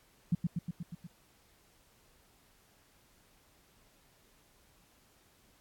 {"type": "tone with echo", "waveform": "sine", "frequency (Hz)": 170.7, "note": "F3", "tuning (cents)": -39, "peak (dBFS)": -24, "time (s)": [0.32, 0.35], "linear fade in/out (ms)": 5, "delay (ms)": 120, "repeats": 6, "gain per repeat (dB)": -3, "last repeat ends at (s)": 1.07, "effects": ["pink hiss -66 dBFS RMS until 5.6 s", "AAC 64 kbps"]}